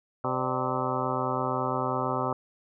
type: harmonic tone with a mistuned harmonic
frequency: 129 Hz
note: C3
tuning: 24 cents flat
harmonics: 1 / 2 / 3 / 4 / 5 / 6 / 7 / 8 / 9 / 10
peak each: -35 / -35 / -35 / -35 / -35 / -35 / -35 / -35 / -35 / -35 dBFS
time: 0.24-2.33 s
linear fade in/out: 2 ms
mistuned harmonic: 5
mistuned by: -120 cents
effects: none